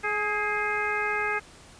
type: harmonic tone with a mistuned harmonic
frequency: 420.3 Hz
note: G#4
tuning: 21 cents sharp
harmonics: 1 / 2 / 3 / 4 / 5 / 6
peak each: -33 / -33 / -32 / -30 / -31 / -35 dBFS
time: 0.03-1.4 s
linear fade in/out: 20 ms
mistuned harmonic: 4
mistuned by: -45 cents
effects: pink hiss -50 dBFS RMS until 1.79 s + resampled to 22050 Hz